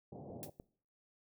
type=band-pass noise; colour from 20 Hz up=pink; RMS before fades=-49 dBFS; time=0.12-0.5 s; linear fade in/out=5 ms; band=100 to 750 Hz; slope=48 dB/octave
type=clicks; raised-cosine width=2 ms; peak=-41 / -35 dBFS; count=2; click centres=0.302 / 0.599 s
type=noise with exponential decay; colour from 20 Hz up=blue; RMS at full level=-42 dBFS; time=0.43-0.52 s; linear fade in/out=0 ms; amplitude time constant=18 ms
effects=noise-tail reverb RT60 0.5 s tail -20 dB re dry